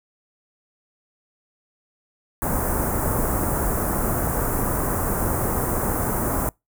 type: band-stop noise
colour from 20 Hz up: pink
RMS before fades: -23 dBFS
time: 2.42-6.49 s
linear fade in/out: 0 ms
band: 1400 to 9100 Hz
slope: 24 dB/octave
effects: noise-tail reverb RT60 0.2 s tail -26 dB re dry